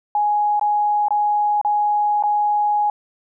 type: tone with dropouts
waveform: sine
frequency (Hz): 833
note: G#5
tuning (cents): +5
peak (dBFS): -15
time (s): 0.15-2.9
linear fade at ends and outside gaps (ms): 2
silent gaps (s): 0.596-0.612 / 1.084-1.106 / 1.614-1.648 / 2.226-2.236
effects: none